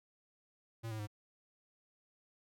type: tone with pitch steps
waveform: square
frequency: 113.9 / 109.13 / 104.57 Hz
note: A#2 / A2 / G#2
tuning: -40 / -14 / +12 cents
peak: -40 dBFS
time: 0.83-1.073 s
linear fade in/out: 20 ms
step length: 81 ms
effects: none